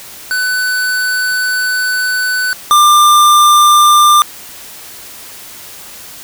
square tone pair in turn, 1500 / 1192.9 Hz, F#6 / D6, +23 / +27 cents, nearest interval major third, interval 396 cents, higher first, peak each -13 / -5 dBFS, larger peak second, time 0.31-2.53 / 2.71-4.22 s, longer first, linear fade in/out 0 ms, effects white hiss -32 dBFS RMS until 6.23 s

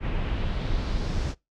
brown noise with low-pass filter sweep, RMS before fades -27 dBFS, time 0-1.35 s, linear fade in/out 50 ms, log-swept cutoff 2500 to 6100 Hz, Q 1.9, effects noise-tail reverb RT60 0.2 s tail -22 dB re dry

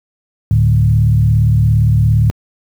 sine tone with frequency modulation, 110 Hz, A2, in tune, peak -7 dBFS, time 0.51-2.3 s, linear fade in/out 0 ms, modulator 37.4 Hz, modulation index 0.99, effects high-pass 60 Hz 12 dB/octave + 7-bit

